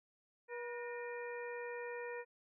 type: harmonic tone with a mistuned harmonic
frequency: 480.9 Hz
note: B4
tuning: 46 cents flat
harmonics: 1 / 2 / 3 / 4 / 5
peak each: -43 / -50 / -55 / -49 / -54 dBFS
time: 0.48-2.25 s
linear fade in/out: 50 ms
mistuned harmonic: 4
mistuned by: -78 cents
effects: none